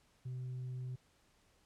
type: tone with tanh clipping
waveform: sine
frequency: 127 Hz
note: B2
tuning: 49 cents sharp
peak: -40 dBFS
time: 0.25-0.96 s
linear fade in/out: 10 ms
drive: 1 dB
effects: pink hiss -71 dBFS RMS until 1.65 s + low-pass 10000 Hz 12 dB/octave